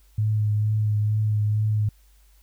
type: tone with vibrato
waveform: sine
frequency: 106.5 Hz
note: G#2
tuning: 44 cents sharp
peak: -19 dBFS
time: 0.18-1.89 s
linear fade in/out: 5 ms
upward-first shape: triangle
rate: 2.2 Hz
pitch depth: 24 cents each way
effects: added 50 Hz sine -53 dBFS peak until 2.42 s + white hiss -63 dBFS RMS until 2.42 s